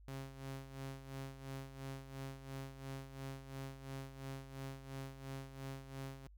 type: tone with tremolo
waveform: sawtooth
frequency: 135.1 Hz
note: C#3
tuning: 44 cents flat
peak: -39 dBFS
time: 0.08-6.27 s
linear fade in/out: 0 ms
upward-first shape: sine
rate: 2.9 Hz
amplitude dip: 70%
effects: added 50 Hz sine -57 dBFS peak until 6.37 s